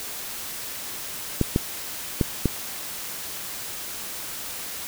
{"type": "clicks", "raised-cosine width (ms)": 3, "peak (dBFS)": -6, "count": 4, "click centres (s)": [1.413, 1.561, 2.212, 2.457], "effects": ["white hiss -34 dBFS RMS until 4.87 s"]}